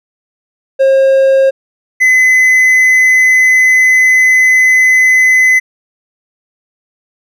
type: tone pair in turn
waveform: triangle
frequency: 537 / 2027 Hz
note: C5 / B6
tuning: +45 / +45 cents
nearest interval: octave + major seventh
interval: 2300 cents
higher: second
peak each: -3 dBFS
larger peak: neither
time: 0.79-1.51 / 2-5.6 s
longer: second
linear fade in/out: 20 ms
effects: none